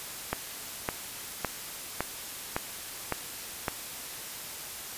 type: click train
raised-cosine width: 0.5 ms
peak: -12 dBFS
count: 7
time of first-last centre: 0.33-3.682 s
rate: 1.79 Hz
effects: white hiss -40 dBFS RMS until 4.97 s + resampled to 32000 Hz